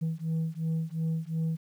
sine beating tone pair, 160.4 / 163.2 Hz, E3 / E3, -47 / -17 cents, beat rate 2.8 Hz, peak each -29 dBFS, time 0.01-1.57 s, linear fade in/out 20 ms, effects tanh soft clip ceiling -25 dBFS + 10-bit

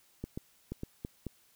clicks, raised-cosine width 3 ms, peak -24 dBFS, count 6, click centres 0.24 / 0.375 / 0.72 / 0.834 / 1.049 / 1.267 s, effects white hiss -66 dBFS RMS until 1.55 s

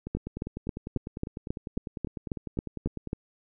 two click trains, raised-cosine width 3 ms, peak -16 / -22 dBFS, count 12 / 31, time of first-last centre 0.15-3.131 / 0.07-3.073 s, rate 3.69 / 9.99 Hz, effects none

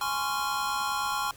square chord, Db major seventh, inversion second, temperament just, 831.5 / 1039.4 / 1108.7 / 1385.9 Hz, Ab5 / C6 / Db6 / F6, +2 / -12 / 0 / -14 cents, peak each -34 dBFS, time 0.01-1.31 s, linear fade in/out 2 ms, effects pink hiss -51 dBFS RMS until 1.36 s

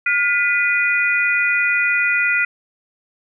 sine tone cluster, 1426 / 1994 / 2457 Hz, F6 / B6 / D#7, +36 / +16 / -22 cents, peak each -19 dBFS, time 0.06-2.45 s, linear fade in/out 5 ms, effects none

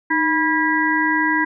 harmonic tone with a mistuned harmonic, 325.3 Hz, E4, 23 cents flat, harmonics 1 / 3 / 5 / 6, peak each -21 / -21 / -21 / -21 dBFS, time 0.1-1.45 s, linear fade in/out 10 ms, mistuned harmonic 1, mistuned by -90 cents, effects none

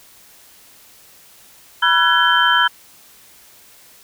sine tone cluster, 976 / 1350 / 1495 / 1673 / 3106 Hz, B5 / E6 / F#6 / G#6 / G7, -21 / +41 / +17 / +12 / -17 cents, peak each -18 dBFS, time 1.82-2.68 s, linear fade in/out 10 ms, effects white hiss -47 dBFS RMS until 4.03 s

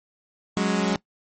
sawtooth chord, F# suspended second, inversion none, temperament equal, 185 / 207.7 / 277.2 Hz, F#3 / G#3 / C#4, 0 / 0 / 0 cents, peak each -20 / -20 / -26 dBFS, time 0.57-0.96 s, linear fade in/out 0 ms, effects noise-tail reverb RT60 0.1 s tail -20 dB re dry + MP3 32 kbps

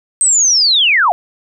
sine linear sweep, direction down, 8372 to 652 Hz, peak -8 dBFS, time 0.21-1.12 s, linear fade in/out 0 ms, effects none

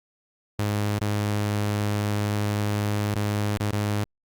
sawtooth tone with dropouts, 103.83 Hz, G#2, in tune, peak -19 dBFS, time 0.59-4.04 s, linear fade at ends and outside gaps 0 ms, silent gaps 0.988-1.013 / 3.143-3.158 / 3.571-3.602 / 3.707-3.728 s, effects Opus 48 kbps

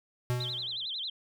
square tone with exponential decay, 123.47 Hz, B2, in tune, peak -26 dBFS, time 0.3-0.86 s, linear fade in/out 0 ms, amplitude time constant 120 ms
sine tone with vibrato, 3555 Hz, A7, 17 cents sharp, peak -33 dBFS, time 0.4-1.1 s, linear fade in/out 5 ms, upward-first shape sine, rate 11 Hz, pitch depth 250 cents each way
effects none

